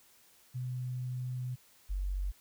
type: tone pair in turn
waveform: sine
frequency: 126.1 / 47.23 Hz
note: B2 / F#1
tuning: +36 / +36 cents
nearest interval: octave + perfect fourth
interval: 1700 cents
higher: first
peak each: -34 / -31 dBFS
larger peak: second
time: 0.54-1.56 / 1.89-2.32 s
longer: first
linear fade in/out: 20 ms
effects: white hiss -63 dBFS RMS until 2.4 s

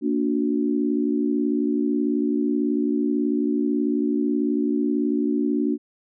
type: chord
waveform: sine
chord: Bb augmented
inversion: none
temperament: just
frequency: 233.1 / 291.4 / 364.2 Hz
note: Bb3 / D4 / F#4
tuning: 0 / -13 / -27 cents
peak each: -24 / -22 / -27 dBFS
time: 0.01-5.78 s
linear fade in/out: 50 ms
effects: none

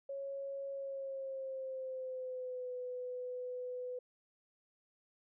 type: tone with pitch glide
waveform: sine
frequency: 551 to 499.5 Hz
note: C#5 to B4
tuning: -11 to +20 cents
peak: -39 dBFS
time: 0.09-3.99 s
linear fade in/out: 5 ms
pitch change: -169 cents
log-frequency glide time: 0.72-2.73 s
effects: none

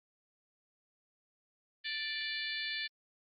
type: harmonic tone with a mistuned harmonic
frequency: 587.3 Hz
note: D5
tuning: in tune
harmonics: 3 / 4 / 5 / 6 / 7 / 8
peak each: -40 / -42 / -45 / -42 / -44 / -44 dBFS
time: 1.84-2.88 s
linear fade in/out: 20 ms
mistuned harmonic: 8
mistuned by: -73 cents
effects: Opus 24 kbps

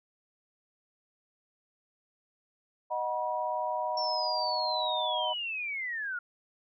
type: chord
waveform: sine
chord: B major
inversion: first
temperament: equal with one note detuned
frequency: 622.3 / 740 / 966.9 Hz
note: D#5 / F#5 / B5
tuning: 0 / 0 / -37 cents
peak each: -34 / -35 / -32 dBFS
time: 2.9-5.34 s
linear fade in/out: 20 ms
type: linear sweep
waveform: sine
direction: down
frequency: 5470 to 1396.9 Hz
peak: -32 dBFS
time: 3.97-6.19 s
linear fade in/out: 5 ms
effects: none

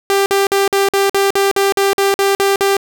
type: tone bursts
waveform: sawtooth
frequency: 394.8 Hz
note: G4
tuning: 12 cents sharp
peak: -7 dBFS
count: 13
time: 0.1-2.768 s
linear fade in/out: 0 ms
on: 160 ms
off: 49 ms
effects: none

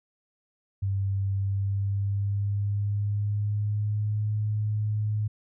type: tone with pitch glide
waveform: sine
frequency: 98 to 106.25 Hz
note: G2 to G#2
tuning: 0 to +40 cents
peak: -24 dBFS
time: 0.82-5.28 s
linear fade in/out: 10 ms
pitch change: +140 cents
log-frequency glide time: 1.35-4.33 s
effects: none

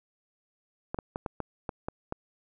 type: clicks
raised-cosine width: 1 ms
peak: -18 dBFS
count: 8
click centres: 0.945 / 0.988 / 1.159 / 1.262 / 1.403 / 1.692 / 1.885 / 2.124 s
effects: none

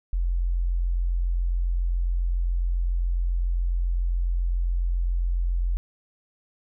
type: tone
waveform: sine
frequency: 43.65 Hz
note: F1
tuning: in tune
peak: -21 dBFS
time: 0.13-5.77 s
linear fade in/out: 0 ms
effects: none

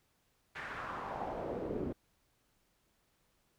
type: noise with band-pass filter sweep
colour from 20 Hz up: brown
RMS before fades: -40 dBFS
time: 0.55-1.93 s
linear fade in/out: 10 ms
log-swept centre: 1900 to 310 Hz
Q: 2.4
effects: pink hiss -75 dBFS RMS until 3.58 s

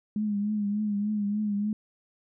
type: tone with vibrato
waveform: sine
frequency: 207.7 Hz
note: G#3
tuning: in tune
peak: -25 dBFS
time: 0.16-1.73 s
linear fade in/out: 2 ms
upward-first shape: triangle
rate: 3.4 Hz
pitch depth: 60 cents each way
effects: none

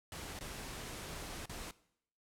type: noise with dropouts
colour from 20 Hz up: pink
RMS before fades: -45 dBFS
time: 0.12-1.71 s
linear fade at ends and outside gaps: 1 ms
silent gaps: 0.39-0.409 / 1.457-1.495 s
effects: noise-tail reverb RT60 0.7 s tail -19 dB re dry + low-pass 12000 Hz 12 dB/octave

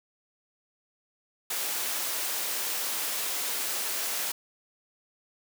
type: high-pass noise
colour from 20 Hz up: white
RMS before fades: -31 dBFS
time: 1.5-4.32 s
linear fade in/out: 5 ms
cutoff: 340 Hz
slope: 12 dB/octave
effects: none

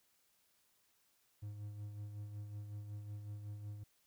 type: tone with tremolo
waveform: triangle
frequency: 103.83 Hz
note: G#2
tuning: in tune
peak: -40 dBFS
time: 1.42-3.84 s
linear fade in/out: 10 ms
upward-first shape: sine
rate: 5.4 Hz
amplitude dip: 45%
effects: white hiss -75 dBFS RMS until 4.06 s

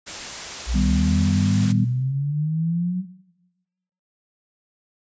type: noise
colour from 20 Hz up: white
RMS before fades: -32 dBFS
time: 0.06-1.73 s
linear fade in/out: 20 ms
type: linear sweep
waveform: sine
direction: up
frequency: 55.7 to 186.4 Hz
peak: -20 dBFS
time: 0.66-3.05 s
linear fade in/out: 50 ms
type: chord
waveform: sine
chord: Eb augmented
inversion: none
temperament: equal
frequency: 155.56 / 196 / 246.9 Hz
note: Eb3 / G3 / B3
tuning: 0 / 0 / 0 cents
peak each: -25 / -21 / -25 dBFS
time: 0.74-1.85 s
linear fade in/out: 10 ms
effects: noise-tail reverb RT60 1.0 s tail -17 dB re dry + resampled to 16000 Hz

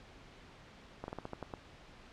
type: slowing click train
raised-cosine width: 1 ms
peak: -26 dBFS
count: 8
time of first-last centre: 1.04-1.538 s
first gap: 41 ms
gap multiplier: 1.18
effects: pink hiss -56 dBFS RMS until 2.12 s + low-pass 4000 Hz 12 dB/octave

